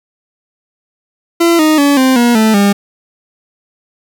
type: tone with pitch steps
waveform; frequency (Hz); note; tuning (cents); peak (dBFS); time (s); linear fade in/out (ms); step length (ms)
40% pulse; 338.4 / 310.3 / 284.6 / 260.9 / 239.3 / 219.4 / 201.2; E4 / D#4 / C#4 / C4 / A#3 / A3 / G3; +45 / -5 / +46 / -5 / +46 / -5 / +45; -6; 1.4-2.73; 10; 190
effects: 7-bit